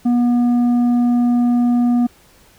sine tone with tanh clipping, 241.7 Hz, B3, 37 cents flat, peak -13 dBFS, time 0.05-2.07 s, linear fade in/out 10 ms, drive 6 dB, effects pink hiss -50 dBFS RMS until 2.58 s

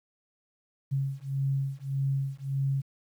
sine beating tone pair, 135.9 / 137.6 Hz, C#3 / C#3, -34 / -12 cents, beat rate 1.7 Hz, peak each -30 dBFS, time 0.91-2.82 s, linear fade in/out 20 ms, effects 10-bit

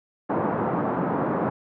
pink band-pass noise, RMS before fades -25 dBFS, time 0.29-1.5 s, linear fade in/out 10 ms, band 150 to 1200 Hz, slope 24 dB/octave, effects none

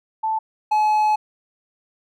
sine / triangle tone pair in turn, 879 / 853 Hz, A5 / G#5, -2 / +46 cents, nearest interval minor second, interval 52 cents, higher first, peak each -19 / -13 dBFS, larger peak second, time 0.23-0.39 / 0.71-1.16 s, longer second, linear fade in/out 10 ms, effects none

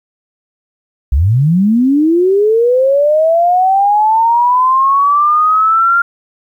sine linear sweep, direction up, 58.27 to 1400 Hz, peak -7 dBFS, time 1.12-6.02 s, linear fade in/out 5 ms, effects 8-bit

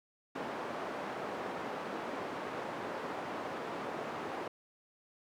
white band-pass noise, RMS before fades -40 dBFS, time 0.35-4.48 s, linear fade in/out 5 ms, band 220 to 940 Hz, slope 12 dB/octave, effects none

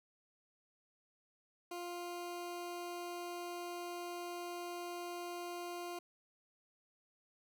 20% pulse tone, 350 Hz, F4, 4 cents sharp, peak -37 dBFS, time 1.71-5.99 s, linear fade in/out 5 ms, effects none

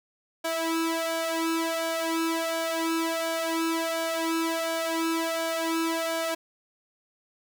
sawtooth tone with flanger, 328 Hz, E4, 9 cents flat, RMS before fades -28 dBFS, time 0.44-6.35 s, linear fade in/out 10 ms, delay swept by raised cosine 1.3 to 2.3 ms, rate 1.4 Hz, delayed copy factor +0.85, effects none

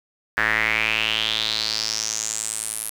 square tone with band-pass filter sweep, 54.9 Hz, A1, 3 cents flat, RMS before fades -24 dBFS, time 0.37-2.9 s, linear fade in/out 5 ms, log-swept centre 1700 to 11000 Hz, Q 5.4, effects 7-bit

